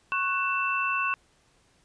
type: tone cluster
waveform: sine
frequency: 1102 / 1488 / 2667 Hz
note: C#6 / F#6 / E7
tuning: -11 / +9 / +20 cents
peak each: -28 / -31 / -28 dBFS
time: 0.12-1.14 s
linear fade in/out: 0 ms
effects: pink hiss -64 dBFS RMS until 1.84 s + resampled to 22050 Hz